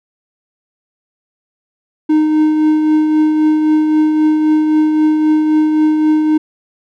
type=tone with tremolo; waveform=triangle; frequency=308.5 Hz; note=D#4; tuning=15 cents flat; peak=-5 dBFS; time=2.09-6.38 s; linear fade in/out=10 ms; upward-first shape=triangle; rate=3.8 Hz; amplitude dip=40%; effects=none